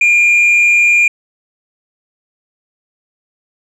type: tone with frequency modulation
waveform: sine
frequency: 2412 Hz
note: D7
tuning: 46 cents sharp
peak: -4 dBFS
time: 0.01-1.08 s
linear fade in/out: 5 ms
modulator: 129 Hz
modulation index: 0.35
effects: tanh soft clip ceiling -6 dBFS

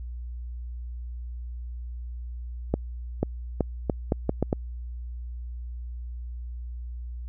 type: accelerating click train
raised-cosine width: 2 ms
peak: -9 dBFS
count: 8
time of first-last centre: 2.74-4.529 s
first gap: 490 ms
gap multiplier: 0.77
effects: added 60 Hz sine -33 dBFS peak until 7.28 s

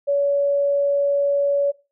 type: tone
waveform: sine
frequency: 566 Hz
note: C#5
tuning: 36 cents sharp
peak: -16 dBFS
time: 0.07-1.72 s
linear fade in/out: 20 ms
effects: noise-tail reverb RT60 0.3 s tail -21 dB re dry

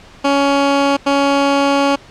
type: tone bursts at uneven times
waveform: 15% pulse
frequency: 279.6 Hz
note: C#4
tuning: 15 cents sharp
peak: -5 dBFS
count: 2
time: 0.24-0.97 / 1.06-1.96 s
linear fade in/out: 10 ms
effects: pink hiss -41 dBFS RMS until 2.1 s + low-pass 5000 Hz 12 dB/octave

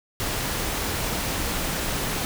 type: noise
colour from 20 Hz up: pink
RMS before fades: -27 dBFS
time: 0.2-2.25 s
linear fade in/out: 0 ms
effects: none

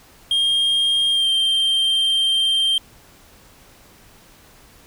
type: tone with pitch glide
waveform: triangle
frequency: 3220 to 3159 Hz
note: G7 to G7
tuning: +46 to +13 cents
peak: -14 dBFS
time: 0.31-2.78 s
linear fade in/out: 2 ms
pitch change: -33 cents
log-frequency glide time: 1.11-1.27 s
effects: pink hiss -49 dBFS RMS until 4.86 s

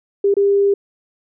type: tone with dropouts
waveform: sine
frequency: 400.1 Hz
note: G4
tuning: 35 cents sharp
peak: -11 dBFS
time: 0.24-0.74 s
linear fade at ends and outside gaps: 5 ms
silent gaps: 0.341-0.367 s
effects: none

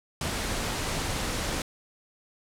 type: noise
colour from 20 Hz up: pink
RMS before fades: -30 dBFS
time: 0.21-1.62 s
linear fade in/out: 2 ms
effects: low-pass 10000 Hz 12 dB/octave

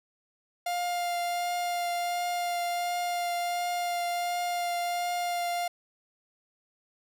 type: tone with vibrato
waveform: 45% pulse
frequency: 702 Hz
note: F5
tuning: 9 cents sharp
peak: -28 dBFS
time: 0.66-5.68 s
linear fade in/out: 5 ms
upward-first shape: triangle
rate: 1.4 Hz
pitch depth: 12 cents each way
effects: none

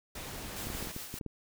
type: noise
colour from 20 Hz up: pink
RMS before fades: -42 dBFS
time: 0.15-0.92 s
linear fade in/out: 5 ms
type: noise with tremolo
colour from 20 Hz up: white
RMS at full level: -42 dBFS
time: 0.56-1.19 s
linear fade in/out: 5 ms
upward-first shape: sine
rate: 5.1 Hz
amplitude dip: 45%
type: clicks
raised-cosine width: 3 ms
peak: -27 dBFS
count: 9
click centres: 0.67 / 0.702 / 0.75 / 0.826 / 0.872 / 0.964 / 1.141 / 1.212 / 1.263 s
effects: none

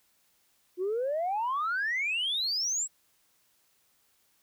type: exponential sweep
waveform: sine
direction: up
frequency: 349.2 to 7902 Hz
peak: -26 dBFS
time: 0.77-2.88 s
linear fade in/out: 50 ms
effects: tanh soft clip ceiling -24 dBFS + white hiss -69 dBFS RMS until 4.42 s

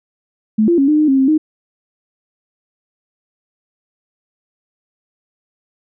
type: tone with pitch steps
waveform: sine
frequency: 216.4 / 343 / 275 / 302.8 / 305.6 / 269 / 266 / 309.9 Hz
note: A3 / F4 / C#4 / D#4 / D#4 / C4 / C4 / D#4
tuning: -29 / -31 / -14 / -47 / -31 / +48 / +29 / -7 cents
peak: -9 dBFS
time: 0.58-1.38 s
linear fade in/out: 10 ms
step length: 100 ms
effects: none

